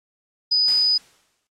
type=tone; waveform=sine; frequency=4978 Hz; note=D#8; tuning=in tune; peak=-15 dBFS; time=0.51-0.98 s; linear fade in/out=10 ms
type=noise with exponential decay; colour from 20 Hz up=white; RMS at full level=-34 dBFS; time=0.68-1.47 s; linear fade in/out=0 ms; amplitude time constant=170 ms
effects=low-pass 8000 Hz 12 dB/octave + AAC 48 kbps